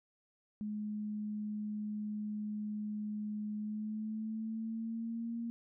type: tone with pitch glide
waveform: sine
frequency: 210.8 to 232.6 Hz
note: G#3 to A#3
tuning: +26 to -4 cents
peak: -36 dBFS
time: 0.61-5.5 s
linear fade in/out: 0 ms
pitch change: +170 cents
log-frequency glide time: 3.56-5.38 s
effects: none